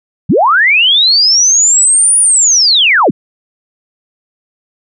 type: linear two-way sweep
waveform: sine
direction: up then down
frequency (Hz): 107.6 to 9770 to 107.6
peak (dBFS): -5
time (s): 0.29-3.11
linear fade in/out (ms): 10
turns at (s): 2.19
effects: none